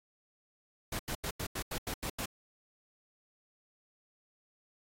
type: noise bursts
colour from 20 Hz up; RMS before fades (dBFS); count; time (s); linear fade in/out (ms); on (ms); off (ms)
pink; -37; 9; 0.92-2.257; 5; 73; 85
effects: AAC 48 kbps